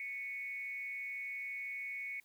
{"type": "tone with frequency modulation", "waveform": "sine", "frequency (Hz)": 2217, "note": "C#7", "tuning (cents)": 0, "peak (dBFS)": -39, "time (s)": [0, 2.2], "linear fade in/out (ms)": 2, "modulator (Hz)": 230, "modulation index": 0.44, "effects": ["white hiss -70 dBFS RMS until 2.24 s"]}